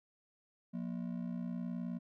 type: ring-modulated tone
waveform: triangle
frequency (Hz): 207.7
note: G#3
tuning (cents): 0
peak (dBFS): -32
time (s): 0.73-1.99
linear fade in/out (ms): 20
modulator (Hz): 29.7
effects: none